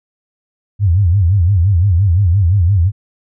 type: tone with vibrato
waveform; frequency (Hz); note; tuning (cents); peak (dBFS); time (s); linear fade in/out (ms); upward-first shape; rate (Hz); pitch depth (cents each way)
sine; 92.5; F#2; 0; -8; 0.79-2.92; 50; sine; 5.8; 200
effects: none